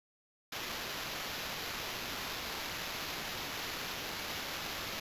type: noise with sample-and-hold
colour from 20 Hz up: violet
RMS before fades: -40 dBFS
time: 0.52-5 s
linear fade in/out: 5 ms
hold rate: 8820 Hz
effects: resampled to 32000 Hz